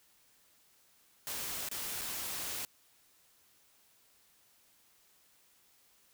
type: noise with dropouts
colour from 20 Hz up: white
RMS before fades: -39 dBFS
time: 1.27-2.65 s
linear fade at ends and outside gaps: 0 ms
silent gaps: 1.687-1.714 / 2.012-2.016 s
effects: white hiss -67 dBFS RMS until 6.13 s